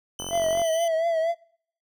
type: tone with tremolo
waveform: 20% pulse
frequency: 3028 Hz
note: F#7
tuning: 39 cents sharp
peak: -27 dBFS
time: 0.19-0.88 s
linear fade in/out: 2 ms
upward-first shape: square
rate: 13 Hz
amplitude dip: 25%
type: click train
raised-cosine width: 1 ms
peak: -21 dBFS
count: 20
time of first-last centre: 0.2-0.618 s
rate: 45.5 Hz
type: tone with vibrato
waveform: triangle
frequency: 659.3 Hz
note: E5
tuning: in tune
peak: -19 dBFS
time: 0.3-1.35 s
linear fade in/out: 50 ms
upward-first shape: triangle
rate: 4.2 Hz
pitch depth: 67 cents each way
effects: noise-tail reverb RT60 0.6 s tail -25 dB re dry